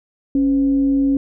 sine tone with frequency modulation, 276 Hz, C#4, 7 cents flat, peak -13 dBFS, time 0.35-1.17 s, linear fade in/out 2 ms, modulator 232 Hz, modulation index 0.22, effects none

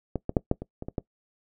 clicks, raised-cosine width 2 ms, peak -14 / -15 / -7 / -8 / -21 / -21 / -20 / -14 dBFS, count 8, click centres 0.157 / 0.294 / 0.368 / 0.514 / 0.62 / 0.824 / 0.885 / 0.982 s, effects noise-tail reverb RT60 0.1 s tail -21 dB re dry

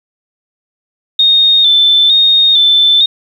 sine tone with vibrato, 3616 Hz, A7, 47 cents sharp, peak -5 dBFS, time 1.19-3.06 s, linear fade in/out 5 ms, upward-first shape square, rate 1.1 Hz, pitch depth 41 cents each way, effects 7-bit

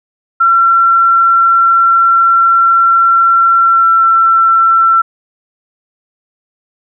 sine tone with pitch glide, 1358 to 1345.5 Hz, F6 to E6, -49 to +35 cents, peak -5 dBFS, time 0.4-5.02 s, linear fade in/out 10 ms, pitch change -16 cents, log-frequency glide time 3.6-4.07 s, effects none

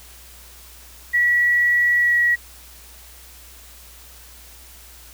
sine tone with pitch glide, 1934 to 1919.5 Hz, B6 to B6, -37 to -50 cents, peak -14 dBFS, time 1.13-2.36 s, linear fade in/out 20 ms, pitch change -13 cents, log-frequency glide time 1.99-2.17 s, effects added 60 Hz sine -46 dBFS peak until 5.13 s + white hiss -45 dBFS RMS until 5.13 s

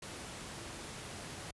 sine tone in noise, 337.6 Hz, E4, 41 cents sharp, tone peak -54 dBFS, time 0.57-0.87 s, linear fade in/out 5 ms, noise pink, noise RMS -45 dBFS, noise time 0.02-1.51 s, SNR -12 dB, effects high-pass 60 Hz 12 dB/octave + resampled to 24000 Hz

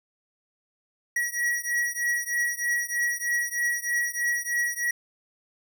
square beating tone pair, 1915 / 1918.2 Hz, A#6 / A#6, +46 / +49 cents, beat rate 3.2 Hz, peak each -28 / -29 dBFS, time 1.16-4.91 s, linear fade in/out 5 ms, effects none

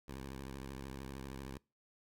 10% pulse tone with vibrato, 67.1 Hz, C2, 44 cents sharp, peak -36 dBFS, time 0.08-1.58 s, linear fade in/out 5 ms, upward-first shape sine, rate 13 Hz, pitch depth 100 cents each way, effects noise-tail reverb RT60 0.3 s tail -25 dB re dry

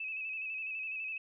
sine tone with vibrato, 2584 Hz, E7, 35 cents flat, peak -36 dBFS, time 0-1.18 s, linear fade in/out 5 ms, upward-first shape square, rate 12 Hz, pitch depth 35 cents each way, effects none

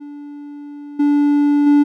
triangle tone with level steps, 290 Hz, D4, 22 cents flat, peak -28 / -9 / -6 dBFS, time 0-1.84 s, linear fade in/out 20 ms, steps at 0.99 / 1.66 s, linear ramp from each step 10 ms, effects none

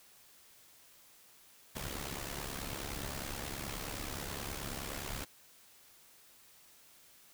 pink noise with amplitude modulation, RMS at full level -38 dBFS, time 1.75-5.25 s, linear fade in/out 10 ms, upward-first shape sine, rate 69.5 Hz, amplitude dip 70%, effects white hiss -61 dBFS RMS until 7.33 s

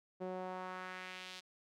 sawtooth tone with band-pass filter sweep, 184.4 Hz, F#3, 6 cents flat, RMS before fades -45 dBFS, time 0.2-1.41 s, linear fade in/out 20 ms, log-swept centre 460 to 4100 Hz, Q 1.5, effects none

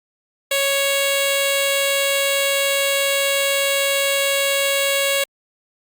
10% pulse tone with notch filter, 554.4 Hz, C#5, in tune, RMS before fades -19 dBFS, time 0.51-5.24 s, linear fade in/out 5 ms, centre 1300 Hz, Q 0.97, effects Opus 48 kbps

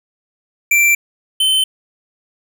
square tone pair in turn, 2349 / 3070 Hz, D7 / G7, 0 / -37 cents, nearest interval perfect fourth, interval 463 cents, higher second, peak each -10 / -12 dBFS, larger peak first, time 0.71-0.95 / 1.4-1.64 s, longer neither, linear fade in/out 5 ms, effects none

